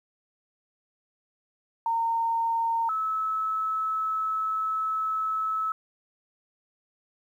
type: tone pair in turn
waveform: sine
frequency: 917 / 1299.5 Hz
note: A#5 / E6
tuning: -29 / -25 cents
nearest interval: tritone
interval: 604 cents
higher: second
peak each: -23 / -25 dBFS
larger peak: first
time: 1.86-2.89 / 2.89-5.72 s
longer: second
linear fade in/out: 2 ms
effects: 10-bit